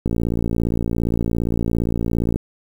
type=click train; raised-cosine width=3 ms; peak=-8 dBFS; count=133; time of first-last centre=0.06-2.36 s; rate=57.4 Hz; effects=7-bit